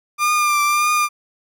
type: tone with vibrato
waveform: 30% pulse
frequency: 1196 Hz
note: D6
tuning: 31 cents sharp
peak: -12 dBFS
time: 0.18-1.09 s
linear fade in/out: 50 ms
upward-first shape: triangle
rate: 1.7 Hz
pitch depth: 36 cents each way
effects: none